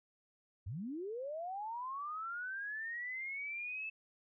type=linear sweep; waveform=sine; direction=up; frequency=79 to 2637 Hz; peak=-39 dBFS; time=0.66-3.9 s; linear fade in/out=10 ms; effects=none